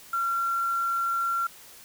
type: tone with quantisation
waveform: sine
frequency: 1369 Hz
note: F6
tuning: 35 cents flat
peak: -24 dBFS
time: 0.13-1.47 s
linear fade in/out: 5 ms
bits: 7
effects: white hiss -49 dBFS RMS until 1.84 s